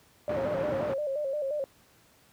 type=tone with vibrato; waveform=sine; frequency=569 Hz; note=C#5; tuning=45 cents sharp; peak=-28 dBFS; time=0.28-1.64 s; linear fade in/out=0 ms; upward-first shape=square; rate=5.7 Hz; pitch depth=85 cents each way
type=band-pass noise; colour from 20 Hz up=pink; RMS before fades=-35 dBFS; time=0.29-0.94 s; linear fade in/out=5 ms; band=120 to 1300 Hz; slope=12 dB/octave
effects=pink hiss -61 dBFS RMS until 2.32 s + high-pass 60 Hz 12 dB/octave